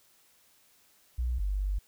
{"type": "tone pair in turn", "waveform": "sine", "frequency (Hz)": [60.7, 48.88], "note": ["B1", "G1"], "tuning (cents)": [-29, -4], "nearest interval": "major third", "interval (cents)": 375, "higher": "first", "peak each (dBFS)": -27, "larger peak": "neither", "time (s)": [[1.18, 1.39], [1.39, 1.79]], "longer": "second", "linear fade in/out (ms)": 10, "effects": ["white hiss -64 dBFS RMS until 1.87 s"]}